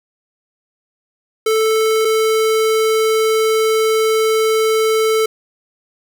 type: tone pair in turn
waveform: square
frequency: 440 / 440 Hz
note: A4 / A4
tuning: 0 / 0 cents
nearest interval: unison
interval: 0 cents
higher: neither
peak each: -13 dBFS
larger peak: neither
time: 1.46-2.05 / 2.05-5.26 s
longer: second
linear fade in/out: 5 ms
effects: none